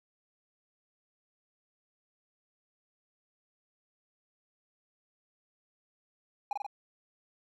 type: tone with echo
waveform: triangle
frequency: 817 Hz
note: G#5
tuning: 29 cents flat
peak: -27 dBFS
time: 6.51-6.53 s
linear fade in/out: 2 ms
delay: 45 ms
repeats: 3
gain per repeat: -2 dB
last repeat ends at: 6.665 s
effects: none